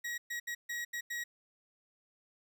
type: tone bursts at uneven times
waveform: 40% pulse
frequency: 1905 Hz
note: A#6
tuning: 37 cents sharp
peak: -35 dBFS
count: 6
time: 0.04-0.18 / 0.3-0.4 / 0.47-0.55 / 0.69-0.85 / 0.93-1.01 / 1.1-1.24 s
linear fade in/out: 10 ms
effects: none

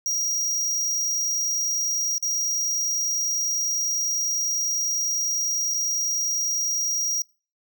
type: tone with dropouts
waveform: square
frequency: 5710 Hz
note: F8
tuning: 37 cents sharp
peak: -23 dBFS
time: 0.06-7.22 s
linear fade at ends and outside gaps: 1 ms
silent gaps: 2.181-2.226 / 5.739-5.743 s
effects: noise-tail reverb RT60 0.4 s tail -26 dB re dry

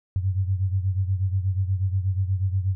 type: beating tone pair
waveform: sine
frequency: 93.3 / 101.6 Hz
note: F#2 / G#2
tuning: +15 / -38 cents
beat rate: 8.3 Hz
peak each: -22 / -27 dBFS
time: 0.16-2.75 s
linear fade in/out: 0 ms
effects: none

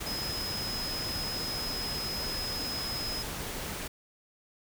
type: tone in noise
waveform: sine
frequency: 5090 Hz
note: D#8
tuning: 39 cents sharp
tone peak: -34 dBFS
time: 0.06-3.23 s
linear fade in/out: 10 ms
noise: pink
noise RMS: -37 dBFS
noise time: 0-3.88 s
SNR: 0 dB
effects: none

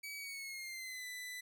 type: tone with pitch glide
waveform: sawtooth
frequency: 2278 to 1994.6 Hz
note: C#7 to B6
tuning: +47 to +17 cents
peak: -40 dBFS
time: 0.03-1.41 s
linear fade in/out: 10 ms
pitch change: -230 cents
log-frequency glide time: 0.17-1.06 s
effects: none

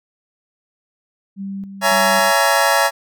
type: tone with tremolo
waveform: sine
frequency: 196 Hz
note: G3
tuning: in tune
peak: -24 dBFS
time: 1.36-2.33 s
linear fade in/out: 50 ms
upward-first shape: square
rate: 1.8 Hz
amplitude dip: 55%
type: chord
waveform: 25% pulse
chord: A# half-diminished seventh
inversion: first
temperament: just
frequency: 559.4 / 671.3 / 839.1 / 932.3 Hz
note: C#5 / E5 / G#5 / A#5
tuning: +16 / +31 / +18 / 0 cents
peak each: -15 dBFS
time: 1.81-2.91 s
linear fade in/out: 50 ms
effects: none

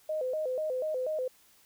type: tone with vibrato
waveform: sine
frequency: 563 Hz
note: C#5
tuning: 27 cents sharp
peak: -29 dBFS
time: 0.09-1.28 s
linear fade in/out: 5 ms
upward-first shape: square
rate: 4.1 Hz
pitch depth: 170 cents each way
effects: white hiss -62 dBFS RMS until 1.65 s

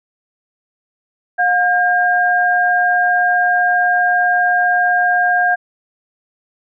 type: tone pair together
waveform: sine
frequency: 716.7 / 1609 Hz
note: F5 / G6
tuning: +45 / +45 cents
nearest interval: octave + major second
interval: 1400 cents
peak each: -14 dBFS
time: 1.38-5.56 s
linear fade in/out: 20 ms
effects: none

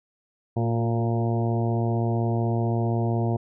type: harmonic tone with a mistuned harmonic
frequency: 115.7 Hz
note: A#2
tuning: 13 cents flat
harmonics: 1 / 2 / 3 / 4 / 5 / 6 / 7 / 8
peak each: -23 / -29 / -30 / -35 / -37 / -33 / -40 / -40 dBFS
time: 0.56-3.37 s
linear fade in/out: 10 ms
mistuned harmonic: 3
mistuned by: +27 cents
effects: none

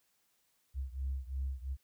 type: beating tone pair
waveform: sine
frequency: 65.8 / 68.7 Hz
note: C2 / C#2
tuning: +10 / -15 cents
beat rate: 2.9 Hz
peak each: -36 / -38 dBFS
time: 0.74-1.77 s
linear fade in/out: 50 ms
effects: tanh soft clip ceiling -29 dBFS + white hiss -75 dBFS RMS until 1.83 s

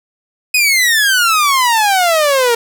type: exponential sweep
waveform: sawtooth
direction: down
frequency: 2538 to 459.1 Hz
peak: -6 dBFS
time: 0.54-2.55 s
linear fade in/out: 5 ms
effects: none

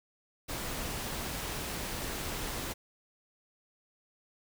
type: noise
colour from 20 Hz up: pink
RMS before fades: -37 dBFS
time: 0.48-2.74 s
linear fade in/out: 20 ms
effects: none

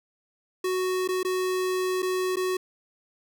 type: tone with dropouts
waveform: square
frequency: 370 Hz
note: F#4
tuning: in tune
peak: -25 dBFS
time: 0.64-2.57 s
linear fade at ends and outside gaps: 5 ms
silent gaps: 1.077-1.087 / 1.231-1.248 / 2.022-2.027 / 2.359-2.368 s
effects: none

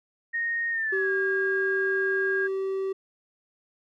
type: tone with pitch glide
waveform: sine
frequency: 1857 to 1626 Hz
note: A#6 to G#6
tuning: -7 to -37 cents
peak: -25 dBFS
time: 0.33-2.48 s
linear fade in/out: 20 ms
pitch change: -230 cents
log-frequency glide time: 0.71-1.11 s
type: tone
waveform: triangle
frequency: 385.3 Hz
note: G4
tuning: 30 cents flat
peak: -24 dBFS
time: 0.92-2.93 s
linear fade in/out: 10 ms
effects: none

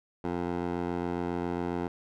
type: tone with band-pass filter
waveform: 15% pulse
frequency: 87.31 Hz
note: F2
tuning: in tune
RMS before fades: -32 dBFS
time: 0.24-1.88 s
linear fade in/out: 5 ms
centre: 520 Hz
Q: 0.95
effects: none

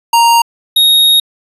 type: tone pair in turn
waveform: square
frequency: 932.3 / 3750 Hz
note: A#5 / A#7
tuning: 0 / +10 cents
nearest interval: 2 octaves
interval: 2410 cents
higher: second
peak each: -6 dBFS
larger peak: neither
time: 0.13-0.42 / 0.76-1.2 s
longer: second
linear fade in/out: 5 ms
effects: resampled to 32000 Hz

